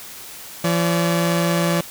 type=tone pair together; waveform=sawtooth; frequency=170.2 / 572.5 Hz; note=F3 / D5; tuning=-44 / -44 cents; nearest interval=octave + major sixth; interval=2100 cents; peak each=-14 / -19 dBFS; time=0.64-1.81 s; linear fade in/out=5 ms; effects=white hiss -37 dBFS RMS until 1.9 s